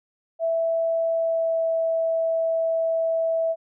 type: tone with pitch glide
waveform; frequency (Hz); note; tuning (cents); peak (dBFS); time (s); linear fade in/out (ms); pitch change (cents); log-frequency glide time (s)
sine; 659.3 to 655.1; E5 to E5; 0 to -11; -20; 0.39-3.56; 50; -11; 1.12-1.66
effects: none